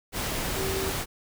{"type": "tone in noise", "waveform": "sine", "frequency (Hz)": 384.5, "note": "G4", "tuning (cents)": -33, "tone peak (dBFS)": -30, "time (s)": [0.54, 0.93], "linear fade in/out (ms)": 50, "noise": "pink", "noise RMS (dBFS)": -30, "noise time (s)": [0.12, 1.06], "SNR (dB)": -3, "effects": []}